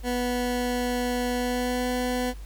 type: tone with pitch glide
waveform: 20% pulse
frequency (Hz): 246.1 to 249.2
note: B3 to B3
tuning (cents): -6 to +16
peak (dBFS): -20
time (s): 0.03-2.34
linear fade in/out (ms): 50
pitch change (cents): +22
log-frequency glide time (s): 1.34-1.87
effects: added 50 Hz sine -36 dBFS peak until 2.45 s + pink hiss -53 dBFS RMS until 2.45 s